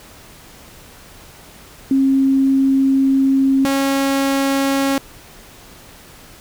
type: tone pair in turn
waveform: sine / sawtooth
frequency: 269.4 / 273.8 Hz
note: C#4 / C#4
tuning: -49 / -21 cents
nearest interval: unison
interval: 28 cents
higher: second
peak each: -11 dBFS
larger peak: neither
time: 1.91-3.65 / 3.65-4.98 s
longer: first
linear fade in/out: 2 ms
effects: pink hiss -42 dBFS RMS until 6.4 s